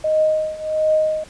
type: tone with tremolo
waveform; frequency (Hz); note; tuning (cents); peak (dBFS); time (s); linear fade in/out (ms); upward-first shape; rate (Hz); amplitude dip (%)
sine; 622.3; D#5; 0; -12; 0.04-1.24; 5; triangle; 1.4; 90
effects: pink hiss -44 dBFS RMS until 1.29 s + resampled to 22050 Hz